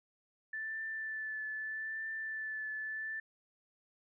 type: tone with vibrato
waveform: sine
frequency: 1756 Hz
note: A6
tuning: 4 cents flat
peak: -37 dBFS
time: 0.53-3.2 s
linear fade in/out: 5 ms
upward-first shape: triangle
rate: 0.8 Hz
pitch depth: 22 cents each way
effects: none